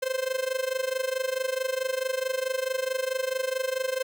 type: tone with amplitude modulation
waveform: 45% pulse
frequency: 521 Hz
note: C5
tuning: 7 cents flat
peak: -23 dBFS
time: 0.02-4.03 s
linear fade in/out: 10 ms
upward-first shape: sine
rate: 24.6 Hz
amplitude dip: 85%
effects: none